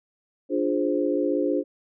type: chord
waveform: sine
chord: D half-diminished seventh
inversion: none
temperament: equal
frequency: 293.7 / 349.2 / 415.3 / 523.3 Hz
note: D4 / F4 / Ab4 / C5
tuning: 0 / 0 / 0 / 0 cents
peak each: -25 / -27 / -28 / -27 dBFS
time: 0.49-1.64 s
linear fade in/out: 50 ms
effects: none